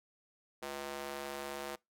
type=tone with high-pass filter; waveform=square; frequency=70.4 Hz; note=C#2; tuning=27 cents sharp; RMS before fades=-42 dBFS; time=0.62-1.76 s; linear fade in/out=10 ms; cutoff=480 Hz; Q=1; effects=noise-tail reverb RT60 0.2 s tail -25 dB re dry + AAC 64 kbps